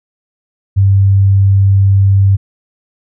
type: tone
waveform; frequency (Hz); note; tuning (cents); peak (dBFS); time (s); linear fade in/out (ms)
sine; 98; G2; 0; -5; 0.76-2.37; 20
effects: none